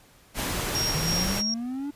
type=noise; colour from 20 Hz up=pink; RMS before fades=-29 dBFS; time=0.34-1.43 s; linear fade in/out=50 ms
type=tone with tremolo; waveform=sine; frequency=5588 Hz; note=F8; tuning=in tune; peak=-25 dBFS; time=0.75-1.54 s; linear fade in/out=2 ms; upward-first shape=square; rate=3.1 Hz; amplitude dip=50%
type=exponential sweep; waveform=triangle; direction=up; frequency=149.4 to 293.7 Hz; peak=-27 dBFS; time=0.94-1.91 s; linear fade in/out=10 ms
effects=pink hiss -56 dBFS RMS until 1.95 s + resampled to 32000 Hz